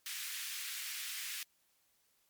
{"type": "high-pass noise", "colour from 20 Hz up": "pink", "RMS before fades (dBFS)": -42, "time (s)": [0.06, 1.43], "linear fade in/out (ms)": 2, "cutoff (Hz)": 1800, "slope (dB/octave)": 24, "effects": ["white hiss -74 dBFS RMS until 2.29 s", "MP3 96 kbps"]}